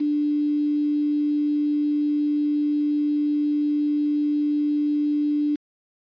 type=tone with quantisation; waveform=sine; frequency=295.3 Hz; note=D4; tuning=10 cents sharp; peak=-19 dBFS; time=0-5.56 s; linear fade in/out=10 ms; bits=7; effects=resampled to 11025 Hz